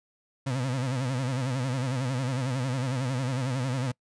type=tone with vibrato; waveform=35% pulse; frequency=129.3 Hz; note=C3; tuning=20 cents flat; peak=-25 dBFS; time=0.46-3.92 s; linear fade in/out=10 ms; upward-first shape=sine; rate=11 Hz; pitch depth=110 cents each way; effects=noise-tail reverb RT60 0.1 s tail -25 dB re dry + resampled to 22050 Hz